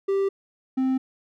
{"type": "tone pair in turn", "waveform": "triangle", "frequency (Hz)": [392, 261.6], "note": ["G4", "C4"], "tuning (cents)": [0, 0], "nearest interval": "perfect fifth", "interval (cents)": 700, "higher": "first", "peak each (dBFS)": -18, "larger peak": "neither", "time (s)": [[0.08, 0.29], [0.77, 0.98]], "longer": "neither", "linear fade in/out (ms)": 10, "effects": []}